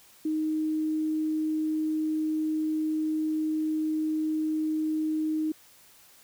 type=tone; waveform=sine; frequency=311.6 Hz; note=D#4; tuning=3 cents sharp; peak=-25 dBFS; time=0.25-5.52 s; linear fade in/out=5 ms; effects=white hiss -56 dBFS RMS until 6.23 s